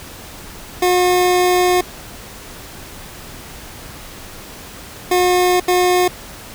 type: tone bursts at uneven times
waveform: 25% pulse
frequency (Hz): 360.6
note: F#4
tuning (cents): -45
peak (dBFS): -8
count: 3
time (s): 0.82-1.81 / 5.11-5.6 / 5.68-6.08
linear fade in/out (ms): 5
effects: pink hiss -35 dBFS RMS until 6.54 s